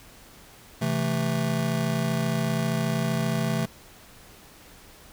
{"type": "chord", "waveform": "square", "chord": "A minor", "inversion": "first", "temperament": "just", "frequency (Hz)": [132, 165, 220], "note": ["C3", "E3", "A3"], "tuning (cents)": [16, 2, 0], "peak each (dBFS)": -29, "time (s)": [0.81, 3.66], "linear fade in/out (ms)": 10, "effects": ["pink hiss -50 dBFS RMS until 5.12 s"]}